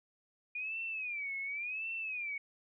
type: tone with vibrato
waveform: sine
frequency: 2424 Hz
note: D#7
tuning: 46 cents flat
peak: -36 dBFS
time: 0.55-2.38 s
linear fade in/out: 5 ms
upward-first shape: sine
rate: 0.91 Hz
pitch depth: 180 cents each way
effects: none